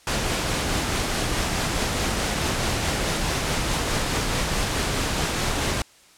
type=noise with tremolo; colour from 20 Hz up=pink; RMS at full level=-23 dBFS; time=0.07-5.82 s; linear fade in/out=2 ms; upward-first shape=triangle; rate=4.7 Hz; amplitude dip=25%; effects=white hiss -53 dBFS RMS until 6.17 s + low-pass 9000 Hz 12 dB/octave